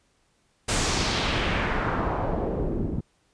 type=noise with low-pass filter sweep; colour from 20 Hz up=pink; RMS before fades=-26 dBFS; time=0.68-3.01 s; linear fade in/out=10 ms; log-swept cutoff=9000 to 250 Hz; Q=1.5; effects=pink hiss -67 dBFS RMS until 3.33 s + resampled to 22050 Hz